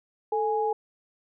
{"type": "tone pair together", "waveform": "sine", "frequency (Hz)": [440, 830.6], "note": ["A4", "G#5"], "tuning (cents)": [0, 0], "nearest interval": "major seventh", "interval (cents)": 1100, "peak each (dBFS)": -26, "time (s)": [0.32, 0.73], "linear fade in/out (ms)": 5, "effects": []}